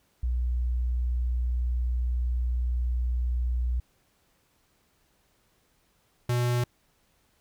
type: tone pair in turn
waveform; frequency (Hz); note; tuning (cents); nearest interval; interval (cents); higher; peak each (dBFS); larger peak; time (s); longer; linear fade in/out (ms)
sine / square; 60.9 / 121.8; B1 / B2; -24 / -24; octave; 1200; second; -24; neither; 0.23-3.8 / 6.29-6.64; first; 5
effects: pink hiss -68 dBFS RMS until 7.4 s